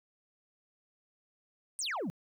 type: exponential sweep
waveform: sine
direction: down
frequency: 9397 to 149 Hz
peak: -30 dBFS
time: 1.79-2.1 s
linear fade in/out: 0 ms
effects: tanh soft clip ceiling -32 dBFS + 12-bit